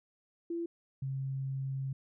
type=tone pair in turn; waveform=sine; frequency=338.5 / 134.64 Hz; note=E4 / C3; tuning=+46 / +50 cents; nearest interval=octave + major third; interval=1596 cents; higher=first; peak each=-33 / -33 dBFS; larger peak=neither; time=0.5-0.66 / 1.02-1.93 s; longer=second; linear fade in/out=5 ms; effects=none